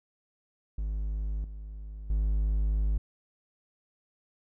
triangle tone with level steps, 51.91 Hz, G#1, in tune, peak -27 / -36 / -22 dBFS, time 0.78-2.98 s, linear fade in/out 5 ms, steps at 1.44 / 2.1 s, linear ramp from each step 2 ms, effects none

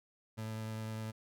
30% pulse tone with vibrato, 110 Hz, A2, in tune, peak -36 dBFS, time 0.37-1.12 s, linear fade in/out 20 ms, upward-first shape triangle, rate 9.9 Hz, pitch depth 11 cents each way, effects none

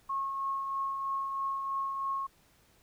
sine tone with tremolo, 1089 Hz, C#6, 31 cents flat, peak -29 dBFS, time 0.09-2.27 s, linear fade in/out 10 ms, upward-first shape triangle, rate 3.1 Hz, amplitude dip 40%, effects pink hiss -65 dBFS RMS until 2.82 s

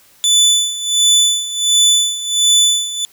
25% pulse tone with tremolo, 3492 Hz, A7, 14 cents flat, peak -4 dBFS, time 0.24-3.05 s, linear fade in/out 0 ms, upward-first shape sine, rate 1.4 Hz, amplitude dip 80%, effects white hiss -49 dBFS RMS until 3.12 s

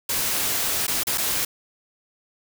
white noise with dropouts, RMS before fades -24 dBFS, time 0.09-1.45 s, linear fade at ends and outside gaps 5 ms, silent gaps 0.868-0.879 / 1.035-1.069 / 1.176-1.18 s, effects none

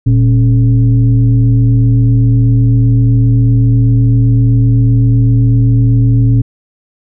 sine tone with frequency modulation, 116.54 Hz, A#2, in tune, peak -5 dBFS, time 0.06-6.42 s, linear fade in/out 10 ms, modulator 158 Hz, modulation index 0.59, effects none

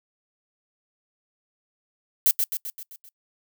violet noise with echo, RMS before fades -18 dBFS, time 2.26-2.31 s, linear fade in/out 0 ms, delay 130 ms, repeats 6, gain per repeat -5 dB, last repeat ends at 3.09 s, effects noise-tail reverb RT60 0.1 s tail -24 dB re dry

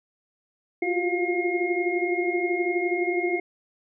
sine tone cluster, 346 / 358.3 / 377.3 / 704 / 2143 Hz, F4 / F4 / F#4 / F5 / C7, -16 / +44 / +34 / +14 / +41 cents, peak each -27 / -27 / -33 / -32 / -29 dBFS, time 0.82-3.4 s, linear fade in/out 5 ms, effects none

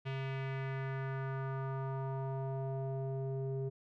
square tone with low-pass filter sweep, 134.2 Hz, C3, 44 cents sharp, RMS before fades -38 dBFS, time 0.05-3.7 s, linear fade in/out 20 ms, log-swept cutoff 2800 to 430 Hz, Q 2.2, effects none

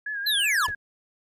sine tone with vibrato, 1661.2 Hz, G#6, in tune, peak -28 dBFS, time 0.06-0.75 s, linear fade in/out 5 ms, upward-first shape sine, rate 5.3 Hz, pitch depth 62 cents each way
square linear sweep, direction down, 4186 to 905 Hz, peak -22 dBFS, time 0.26-0.67 s, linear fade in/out 10 ms
brown noise with exponential decay, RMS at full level -31 dBFS, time 0.68-0.76 s, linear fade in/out 0 ms, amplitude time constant 17 ms
effects resampled to 32000 Hz

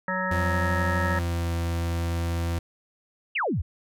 harmonic tone, 186.2 Hz, F#3, 11 cents sharp, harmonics 1 / 3 / 5 / 7 / 9 / 10, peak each -32 / -32 / -32 / -32 / -32 / -32 dBFS, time 0.08-1.19 s, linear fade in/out 2 ms
40% pulse tone with pitch glide, 87 to 84.62 Hz, F2 to E2, -6 to +46 cents, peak -24 dBFS, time 0.31-2.59 s, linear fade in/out 5 ms, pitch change -48 cents, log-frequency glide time 0.94-1.51 s
sine exponential sweep, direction down, 3112 to 62.1 Hz, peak -23 dBFS, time 3.35-3.62 s, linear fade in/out 10 ms
effects none

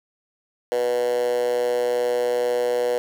10% pulse tone with high-pass filter, 122.4 Hz, B2, 15 cents flat, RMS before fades -22 dBFS, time 0.72-2.98 s, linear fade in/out 0 ms, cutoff 500 Hz, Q 6.2, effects none

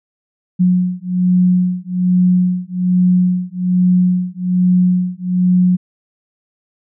sine beating tone pair, 180.5 / 181.7 Hz, F#3 / F#3, -43 / -31 cents, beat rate 1.2 Hz, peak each -14 dBFS, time 0.59-5.77 s, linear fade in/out 20 ms, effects none

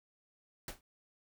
pink noise with exponential decay, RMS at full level -37 dBFS, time 0.68-0.81 s, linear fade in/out 2 ms, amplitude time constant 28 ms, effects none

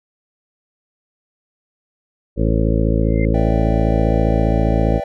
harmonic tone, 55 Hz, A1, in tune, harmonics 1 / 2 / 3 / 4 / 5 / 6 / 8 / 9 / 10, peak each -17 / -20 / -22 / -23 / -24 / -25 / -26 / -27 / -27 dBFS, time 2.36-5.01 s, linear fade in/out 50 ms
sine tone with exponential growth, 2093 Hz, C7, in tune, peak -24 dBFS, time 3.02-3.25 s, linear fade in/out 2 ms, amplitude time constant 48 ms
triangle chord, E minor seventh, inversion second, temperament equal, 493.9 / 587.3 / 659.3 / 784 Hz, B4 / D5 / E5 / G5, 0 / 0 / 0 / 0 cents, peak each -30 / -24 / -26 / -26 dBFS, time 3.34-5.04 s, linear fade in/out 5 ms
effects none

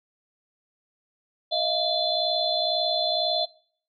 sine tone cluster, 631 / 693 / 3478 / 4100 Hz, D#5 / F5 / A7 / C8, +24 / -14 / -21 / -36 cents, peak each -28 dBFS, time 1.51-3.46 s, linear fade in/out 20 ms, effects noise-tail reverb RT60 0.6 s tail -24 dB re dry

